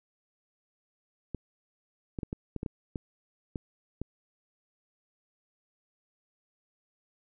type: clicks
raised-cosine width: 3 ms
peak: -21 dBFS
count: 10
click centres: 1.347 / 2.188 / 2.232 / 2.329 / 2.563 / 2.631 / 2.662 / 2.958 / 3.558 / 4.016 s
effects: none